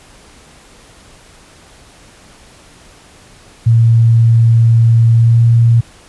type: tone with pitch glide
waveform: sine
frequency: 115 to 116.61 Hz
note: A#2 to A#2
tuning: -23 to +1 cents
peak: -5 dBFS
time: 3.66-5.81 s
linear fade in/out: 10 ms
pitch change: +24 cents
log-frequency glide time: 5.13-5.42 s
effects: pink hiss -42 dBFS RMS until 6.08 s + resampled to 24000 Hz